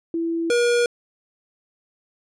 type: tone pair in turn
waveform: sine / square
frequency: 332.5 / 478.7 Hz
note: E4 / A#4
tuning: +15 / +46 cents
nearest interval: tritone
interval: 631 cents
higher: second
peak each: -21 / -17 dBFS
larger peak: second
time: 0.14-0.5 / 0.5-0.86 s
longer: neither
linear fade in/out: 2 ms
effects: resampled to 22050 Hz